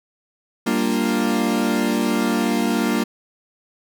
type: chord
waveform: 40% pulse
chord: G minor seventh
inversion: none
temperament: equal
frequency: 196 / 233.1 / 293.7 / 349.2 Hz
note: G3 / Bb3 / D4 / F4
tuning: 0 / 0 / 0 / 0 cents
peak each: -24 / -20 / -24 / -25 dBFS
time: 0.66-3.04 s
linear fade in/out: 10 ms
effects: none